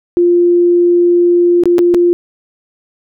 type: tone with dropouts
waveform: sine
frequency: 349.2 Hz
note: F4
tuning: in tune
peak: -6 dBFS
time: 0.17-2.13 s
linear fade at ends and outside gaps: 0 ms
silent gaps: 1.636-1.656 / 1.783-1.79 / 1.941-1.946 s
effects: none